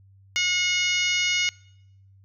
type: harmonic tone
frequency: 724 Hz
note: F#5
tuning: 38 cents flat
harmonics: 2 / 3 / 4 / 5 / 6 / 7 / 8 / 9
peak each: -36 / -24 / -26 / -33 / -35 / -33 / -34 / -32 dBFS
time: 0.36-1.49 s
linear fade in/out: 0 ms
effects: noise-tail reverb RT60 0.8 s tail -24 dB re dry + added 97 Hz sine -51 dBFS peak until 2.24 s